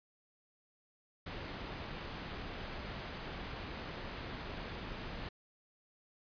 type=low-pass noise; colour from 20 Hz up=pink; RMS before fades=-44 dBFS; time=1.26-5.29 s; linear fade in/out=5 ms; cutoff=3900 Hz; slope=12 dB/octave; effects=resampled to 11025 Hz